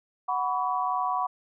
sine chord, F# suspended fourth, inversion none, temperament equal with one note detuned, 740 / 987.8 / 1131.4 Hz, F#5 / B5 / C#6, 0 / 0 / +35 cents, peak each -29 dBFS, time 0.28-1.27 s, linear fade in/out 10 ms, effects none

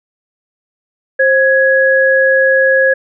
sine tone pair together, 530 / 1669.6 Hz, C5 / G#6, +22 / +9 cents, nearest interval octave + minor sixth, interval 1987 cents, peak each -10 dBFS, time 1.19-2.94 s, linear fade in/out 10 ms, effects none

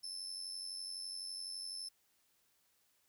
35% pulse tone with amplitude modulation, 5274 Hz, E8, in tune, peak -37 dBFS, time 0.03-1.89 s, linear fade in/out 10 ms, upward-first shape sine, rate 91.9 Hz, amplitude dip 60%, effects white hiss -75 dBFS RMS until 3.08 s

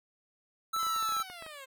square tone, 1318.5 Hz, E6, in tune, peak -30 dBFS, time 0.73-1.23 s, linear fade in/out 10 ms
clicks, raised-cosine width 0.5 ms, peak -31 dBFS, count 12, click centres 0.764 / 0.83 / 0.867 / 0.963 / 1.026 / 1.091 / 1.122 / 1.167 / 1.201 / 1.3 / 1.424 / 1.464 s
10% pulse linear sweep, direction down, 1040 to 519 Hz, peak -36 dBFS, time 0.78-1.66 s, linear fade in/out 20 ms
effects none

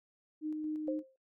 sine tone with tremolo, 307.6 Hz, D#4, 20 cents flat, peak -33 dBFS, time 0.41-1.03 s, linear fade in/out 50 ms, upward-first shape square, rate 4.3 Hz, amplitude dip 25%
sine tone with exponential decay, 528 Hz, C5, 16 cents sharp, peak -31 dBFS, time 0.88-1.16 s, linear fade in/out 2 ms, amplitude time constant 60 ms
effects noise-tail reverb RT60 0.1 s tail -20 dB re dry

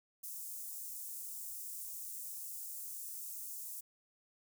white high-pass noise, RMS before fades -45 dBFS, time 0.23-3.81 s, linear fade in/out 10 ms, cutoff 7100 Hz, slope 24 dB/octave, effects none

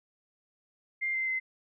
sine tone with pitch steps, 2100 / 2079 / 2059 Hz, C7 / C7 / C7, +6 / -12 / -28 cents, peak -28 dBFS, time 1.01-1.4 s, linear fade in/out 20 ms, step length 130 ms, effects none

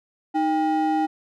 triangle ring-modulated tone, 554.4 Hz, C#5, in tune, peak -14 dBFS, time 0.34-1.07 s, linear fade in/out 20 ms, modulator 243 Hz, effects none

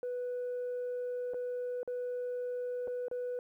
sine tone with dropouts, 493.6 Hz, B4, 1 cent flat, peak -32 dBFS, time 0.03-3.39 s, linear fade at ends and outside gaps 1 ms, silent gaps 1.336-1.343 / 1.831-1.876 / 2.874-2.879 / 3.083-3.113 s, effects tanh soft clip ceiling -32 dBFS + 12-bit

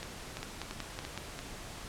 two click trains, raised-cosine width 0.2 ms, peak -20 / -22 dBFS, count 5 / 5, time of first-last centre 0.43-1.176 / 0.03-1.391 s, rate 5.36 / 2.94 Hz, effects pink hiss -45 dBFS RMS until 1.88 s + low-pass 10000 Hz 12 dB/octave

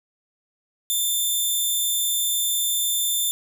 10% pulse tone, 3554 Hz, A7, 17 cents sharp, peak -13 dBFS, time 0.9-3.31 s, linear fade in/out 0 ms, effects none

